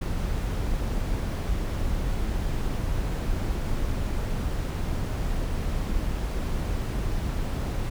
brown noise, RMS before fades -27 dBFS, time 0.01-7.9 s, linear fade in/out 10 ms, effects none

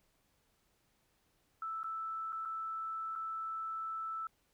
sine tone with dropouts, 1318.5 Hz, E6, in tune, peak -37 dBFS, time 1.62-4.27 s, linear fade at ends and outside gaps 2 ms, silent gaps 1.832-1.842 / 2.323-2.328 / 2.452-2.456 / 3.154-3.159 s, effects pink hiss -75 dBFS RMS until 4.53 s

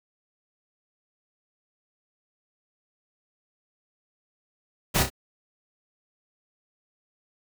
pink noise with echo, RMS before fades -22 dBFS, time 4.94-5.04 s, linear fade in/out 20 ms, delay 31 ms, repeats 2, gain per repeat -7 dB, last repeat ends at 5.102 s, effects none

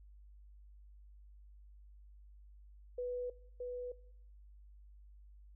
sine tone with echo, 493.9 Hz, B4, in tune, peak -36 dBFS, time 2.98-3.3 s, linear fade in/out 5 ms, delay 620 ms, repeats 1, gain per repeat -3 dB, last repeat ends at 3.92 s, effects noise-tail reverb RT60 0.7 s tail -20 dB re dry + added 50 Hz sine -55 dBFS peak until 5.55 s

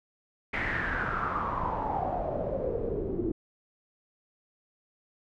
pink noise with low-pass filter sweep, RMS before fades -31 dBFS, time 0.53-3.32 s, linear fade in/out 10 ms, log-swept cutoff 2100 to 330 Hz, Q 6.7, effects none

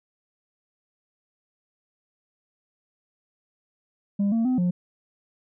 sine tone with pitch steps, 201 / 227.9 / 254.8 / 178 Hz, G3 / A#3 / C4 / F3, +44 / -39 / -46 / +33 cents, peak -17 dBFS, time 4.19-4.71 s, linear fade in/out 10 ms, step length 130 ms, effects tanh soft clip ceiling -19 dBFS

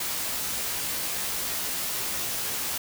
white noise with comb filter, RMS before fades -30 dBFS, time 0-2.78 s, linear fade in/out 5 ms, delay 16 ms, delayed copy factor +0.6, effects none

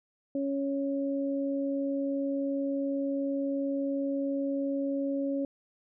sine tone pair together, 277.2 / 554.4 Hz, C#4 / C#5, 0 / 0 cents, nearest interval octave, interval 1200 cents, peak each -29 / -33 dBFS, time 0.35-5.45 s, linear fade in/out 2 ms, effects none

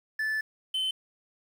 triangle tone pair in turn, 1747 / 3062 Hz, A6 / G7, -13 / -41 cents, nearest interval minor seventh, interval 972 cents, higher second, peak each -25 dBFS, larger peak neither, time 0.19-0.41 / 0.74-0.91 s, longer first, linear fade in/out 5 ms, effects 9-bit

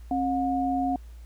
sine tone pair together, 268.5 / 721 Hz, C4 / F#5, +45 / -45 cents, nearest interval octave + perfect fourth, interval 1710 cents, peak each -26 dBFS, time 0.11-0.96 s, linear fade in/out 2 ms, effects added 58 Hz sine -41 dBFS peak until 1.25 s + pink hiss -61 dBFS RMS until 1.25 s

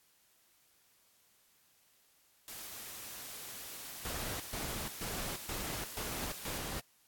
white noise, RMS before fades -46 dBFS, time 2.48-6.58 s, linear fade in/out 0 ms
pink noise bursts, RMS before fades -40 dBFS, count 6, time 4.05-6.8 s, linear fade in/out 2 ms, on 350 ms, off 130 ms
effects white hiss -69 dBFS RMS until 7.07 s + AAC 64 kbps

